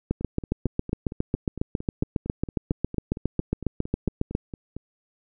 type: two click trains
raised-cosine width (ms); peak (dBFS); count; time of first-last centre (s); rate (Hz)
3; -10 / -21; 32 / 21; 0.11-4.351 / 0.21-4.766; 7.31 / 4.39
effects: none